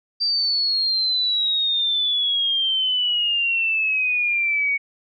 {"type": "exponential sweep", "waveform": "sine", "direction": "down", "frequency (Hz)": [4699, 2229], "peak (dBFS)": -18, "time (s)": [0.2, 4.78], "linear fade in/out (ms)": 20, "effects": []}